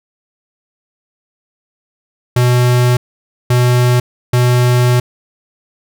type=tone bursts at uneven times; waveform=square; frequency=123.47 Hz; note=B2; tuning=in tune; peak=-9 dBFS; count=3; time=2.36-2.97 / 3.5-4 / 4.33-5 s; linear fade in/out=5 ms; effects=none